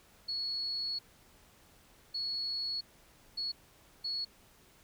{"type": "tone bursts at uneven times", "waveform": "sine", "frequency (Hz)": 4368, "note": "C#8", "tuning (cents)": -26, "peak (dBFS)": -33, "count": 4, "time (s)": [[0.28, 0.99], [2.14, 2.81], [3.37, 3.52], [4.04, 4.25]], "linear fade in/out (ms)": 10, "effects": ["pink hiss -62 dBFS RMS until 4.83 s"]}